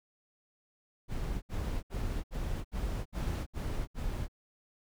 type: noise bursts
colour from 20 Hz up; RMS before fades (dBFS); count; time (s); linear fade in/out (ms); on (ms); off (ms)
brown; -34; 8; 1.08-4.283; 50; 340; 69
effects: none